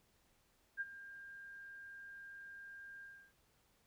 sine tone with ADSR envelope, 1601 Hz, G6, 36 cents sharp, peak -35 dBFS, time 0.77-3.33 s, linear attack 37 ms, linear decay 32 ms, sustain -15 dB, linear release 310 ms, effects pink hiss -74 dBFS RMS until 3.86 s

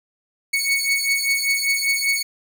sawtooth beating tone pair, 2217 / 2222.1 Hz, C#7 / C#7, 0 / +4 cents, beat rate 5.1 Hz, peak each -18 dBFS, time 0.53-2.23 s, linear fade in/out 10 ms, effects none

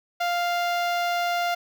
sawtooth tone with notch filter, 698.5 Hz, F5, in tune, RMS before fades -25 dBFS, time 0.2-1.55 s, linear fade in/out 10 ms, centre 9300 Hz, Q 0.62, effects none

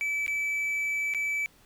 triangle tone with dropouts, 2306 Hz, D7, 32 cents flat, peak -25 dBFS, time 0.01-1.46 s, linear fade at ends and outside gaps 0 ms, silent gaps 0.264-0.279 / 1.138-1.147 s, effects pink hiss -60 dBFS RMS until 1.65 s

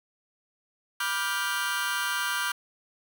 sawtooth chord, G dominant seventh, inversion first, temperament just, 980 / 1176 / 1411.2 / 1568 Hz, B5 / D6 / F6 / G6, -14 / +2 / +18 / 0 cents, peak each -31 / -30 / -28 / -27 dBFS, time 1-2.52 s, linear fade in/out 5 ms, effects none

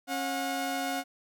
sawtooth tone pair together, 272.5 / 724 Hz, C#4 / F#5, -29 / -38 cents, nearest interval octave + perfect fourth, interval 1691 cents, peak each -30 / -28 dBFS, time 0.07-1.04 s, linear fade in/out 50 ms, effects none

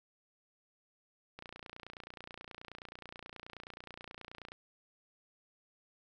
click train, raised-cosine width 0.3 ms, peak -30 dBFS, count 93, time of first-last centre 1.39-4.519 s, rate 29.4 Hz, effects none

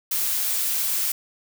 blue noise, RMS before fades -24 dBFS, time 0.11-1.12 s, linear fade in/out 5 ms, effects none

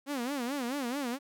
sawtooth tone with vibrato, 261.6 Hz, C4, in tune, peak -28 dBFS, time 0.06-1.19 s, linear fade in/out 50 ms, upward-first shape sine, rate 4.6 Hz, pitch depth 190 cents each way, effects none

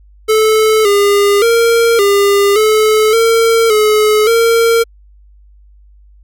square tone with pitch steps, 435.6 / 405.1 / 463.2 / 402 / 432.1 / 456.2 / 426.4 / 460 Hz, A4 / G#4 / A#4 / G4 / A4 / A#4 / G#4 / A#4, -17 / -43 / -11 / +44 / -31 / -37 / +46 / -23 cents, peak -8 dBFS, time 0.28-4.84 s, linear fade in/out 20 ms, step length 570 ms, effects added 50 Hz sine -40 dBFS peak until 6.23 s

